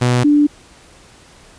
sawtooth / sine tone pair in turn, 123.4 / 293.5 Hz, B2 / D4, -1 / -1 cents, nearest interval octave + minor third, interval 1500 cents, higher second, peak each -8 dBFS, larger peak neither, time 0.01-0.24 / 0.24-0.47 s, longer neither, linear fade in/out 10 ms, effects pink hiss -45 dBFS RMS until 1.58 s + resampled to 22050 Hz

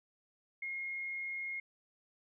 sine tone, 2147 Hz, C7, 44 cents sharp, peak -37 dBFS, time 0.62-1.6 s, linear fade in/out 5 ms, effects none

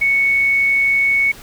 sine tone, 2217 Hz, C#7, in tune, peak -12 dBFS, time 0.01-1.32 s, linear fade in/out 10 ms, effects pink hiss -39 dBFS RMS until 1.42 s

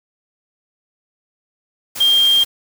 sine tone in noise, 3200 Hz, G7, 35 cents sharp, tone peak -10 dBFS, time 2-2.44 s, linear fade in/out 10 ms, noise white, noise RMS -28 dBFS, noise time 1.95-2.45 s, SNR +15 dB, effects none

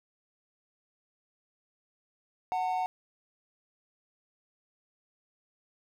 triangle tone pair together, 740 / 905.9 Hz, F#5 / A#5, 0 / -50 cents, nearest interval major third, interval 350 cents, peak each -27 / -32 dBFS, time 2.52-2.86 s, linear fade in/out 0 ms, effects none

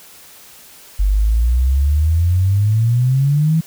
sine exponential sweep, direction up, 47.05 to 164.81 Hz, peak -11 dBFS, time 0.99-3.61 s, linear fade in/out 10 ms, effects white hiss -42 dBFS RMS until 3.66 s

